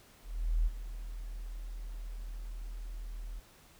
sine tone with ADSR envelope, 40.09 Hz, E1, 47 cents flat, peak -24 dBFS, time 0.22-3.4 s, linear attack 440 ms, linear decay 33 ms, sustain -14 dB, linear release 11 ms, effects pink hiss -60 dBFS RMS until 3.79 s

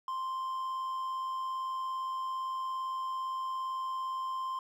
triangle tone with amplitude modulation, 1046.5 Hz, C6, in tune, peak -30 dBFS, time 0.08-4.59 s, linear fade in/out 2 ms, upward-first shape sine, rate 97.6 Hz, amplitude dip 25%, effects none

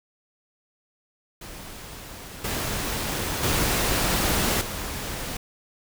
pink noise with level steps, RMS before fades -40 / -28 / -23 / -32 dBFS, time 1.41-5.37 s, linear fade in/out 5 ms, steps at 2.44 / 3.43 / 4.61 s, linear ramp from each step 5 ms, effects none

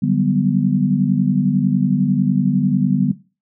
sine chord, G major seventh, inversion second, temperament equal, 146.83 / 185 / 196 / 246.9 Hz, D3 / F#3 / G3 / B3, 0 / 0 / 0 / 0 cents, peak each -19 dBFS, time 0.02-3.12 s, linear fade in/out 10 ms, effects noise-tail reverb RT60 0.3 s tail -17 dB re dry

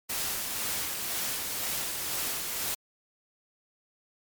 white noise with tremolo, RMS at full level -31 dBFS, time 0.09-2.75 s, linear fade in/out 10 ms, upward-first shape sine, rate 2 Hz, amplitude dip 30%, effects MP3 96 kbps

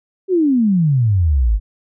sine exponential sweep, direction down, 392 to 47.65 Hz, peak -11 dBFS, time 0.28-1.6 s, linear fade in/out 50 ms, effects none

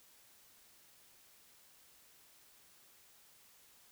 silence, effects white hiss -64 dBFS RMS until 3.91 s

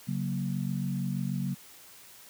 sine chord, F# major, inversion second, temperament equal, 138.59 / 185 / 233.1 Hz, C#3 / F#3 / A#3, 0 / 0 / 0 cents, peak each -32 / -32 / -36 dBFS, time 0.07-1.55 s, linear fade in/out 20 ms, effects white hiss -52 dBFS RMS until 2.29 s + high-pass 60 Hz 12 dB/octave

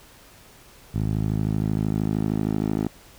10% pulse tone with band-pass filter sweep, 53 Hz, G#1, 36 cents sharp, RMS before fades -24 dBFS, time 0.94-2.88 s, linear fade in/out 10 ms, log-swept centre 110 to 290 Hz, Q 1, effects pink hiss -50 dBFS RMS until 3.18 s

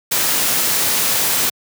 white noise, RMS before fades -17 dBFS, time 0.11-1.5 s, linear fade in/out 10 ms, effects high-pass 100 Hz 12 dB/octave

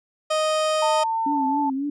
30% pulse tone, 622.3 Hz, D#5, in tune, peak -17 dBFS, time 0.3-1.04 s, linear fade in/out 10 ms
sine tone with pitch glide, 899 to 876.9 Hz, A5 to A5, +37 to -6 cents, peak -21 dBFS, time 0.82-1.7 s, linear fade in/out 5 ms, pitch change -43 cents, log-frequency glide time 1.29-1.46 s
sine tone with vibrato, 277.2 Hz, C#4, in tune, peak -23 dBFS, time 1.26-1.9 s, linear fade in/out 5 ms, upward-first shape triangle, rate 3.7 Hz, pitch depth 96 cents each way
effects resampled to 22050 Hz

